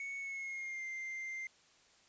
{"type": "tone with pitch glide", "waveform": "triangle", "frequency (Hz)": [2217, 2093], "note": ["C#7", "C7"], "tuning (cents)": [0, 0], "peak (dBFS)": -38, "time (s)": [0, 1.47], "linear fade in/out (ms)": 2, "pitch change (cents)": -100, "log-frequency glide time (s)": [0.18, 0.86], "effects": ["white hiss -66 dBFS RMS until 2.08 s", "resampled to 16000 Hz"]}